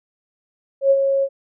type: tone with ADSR envelope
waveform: sine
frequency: 547 Hz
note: C#5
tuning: 23 cents flat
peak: -9 dBFS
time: 0.81-1.29 s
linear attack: 96 ms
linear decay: 49 ms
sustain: -6 dB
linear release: 59 ms
effects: none